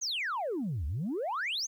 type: exponential two-way sweep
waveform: sine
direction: down then up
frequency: 6780 to 67 to 6780 Hz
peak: -29 dBFS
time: 0.01-1.67 s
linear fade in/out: 20 ms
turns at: 0.86 s
effects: tanh soft clip ceiling -28 dBFS + 11-bit

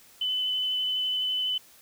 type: tone with vibrato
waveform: sine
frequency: 3017 Hz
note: F#7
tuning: 33 cents sharp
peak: -25 dBFS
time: 0.21-1.58 s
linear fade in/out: 5 ms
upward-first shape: triangle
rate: 12 Hz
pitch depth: 15 cents each way
effects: white hiss -55 dBFS RMS until 1.81 s

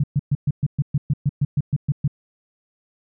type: tone bursts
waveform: sine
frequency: 142.8 Hz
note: D3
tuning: 48 cents flat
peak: -15 dBFS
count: 14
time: 0-2.078 s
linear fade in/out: 5 ms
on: 37 ms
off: 120 ms
effects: none

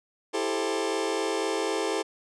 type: chord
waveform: sawtooth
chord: A minor seventh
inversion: second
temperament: just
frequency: 330 / 396 / 440 / 528 Hz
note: E4 / G4 / A4 / C5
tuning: +2 / +18 / 0 / +16 cents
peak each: -28 / -27 / -26 / -30 dBFS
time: 0.33-2.03 s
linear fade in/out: 20 ms
effects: resampled to 22050 Hz

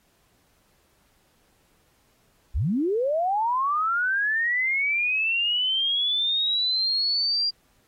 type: linear sweep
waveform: sine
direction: up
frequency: 40.36 to 4806 Hz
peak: -21 dBFS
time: 2.54-7.51 s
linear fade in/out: 20 ms
effects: pink hiss -65 dBFS RMS until 7.87 s + AAC 48 kbps

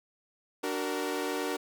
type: chord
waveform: sawtooth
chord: D augmented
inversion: none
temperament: equal with one note detuned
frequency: 293.7 / 374.9 / 466.2 Hz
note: D4 / F#4 / A#4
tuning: 0 / +23 / 0 cents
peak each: -31 dBFS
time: 0.63-1.57 s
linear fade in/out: 10 ms
effects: none

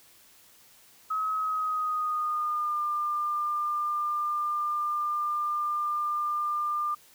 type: tone with pitch glide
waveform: sine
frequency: 1277 to 1198.4 Hz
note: D#6 to D6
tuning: +45 to +35 cents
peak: -26 dBFS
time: 1.1-6.95 s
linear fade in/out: 10 ms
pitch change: -110 cents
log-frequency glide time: 1.36-2.81 s
effects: white hiss -57 dBFS RMS until 7.14 s

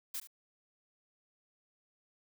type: noise with echo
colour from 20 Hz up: blue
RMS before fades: -39 dBFS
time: 0.14-0.2 s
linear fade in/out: 5 ms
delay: 73 ms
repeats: 1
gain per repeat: -14 dB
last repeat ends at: 0.273 s
effects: none

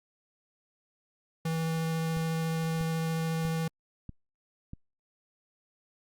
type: tone with vibrato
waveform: square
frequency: 162.5 Hz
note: E3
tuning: 24 cents flat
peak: -29 dBFS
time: 1.45-3.68 s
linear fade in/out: 5 ms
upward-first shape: triangle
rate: 14 Hz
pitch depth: 9 cents each way
type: click train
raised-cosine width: 5 ms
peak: -28 dBFS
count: 5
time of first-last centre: 2.17-4.734 s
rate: 1.56 Hz
effects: Opus 48 kbps

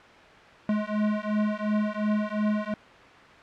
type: beating tone pair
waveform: square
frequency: 210 / 212.8 Hz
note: G#3 / G#3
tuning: +19 / +42 cents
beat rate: 2.8 Hz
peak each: -28 dBFS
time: 0.69-2.74 s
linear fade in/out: 2 ms
effects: white hiss -48 dBFS RMS until 3.42 s + low-pass 2000 Hz 12 dB/octave

